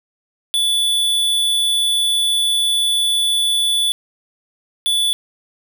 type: tone pair in turn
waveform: square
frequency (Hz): 3461 / 3461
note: A7 / A7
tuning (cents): -29 / -29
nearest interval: unison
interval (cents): 0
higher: neither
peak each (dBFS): -15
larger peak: neither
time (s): 0.54-3.92 / 4.86-5.13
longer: first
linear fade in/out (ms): 0
effects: none